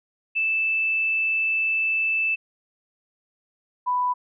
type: tone pair in turn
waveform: sine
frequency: 2637 / 991.8 Hz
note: E7 / B5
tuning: 0 / +7 cents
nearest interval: octave + perfect fourth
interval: 1693 cents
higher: first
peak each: -20 dBFS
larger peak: neither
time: 0.35-2.36 / 3.86-4.14 s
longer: first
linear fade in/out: 20 ms
effects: none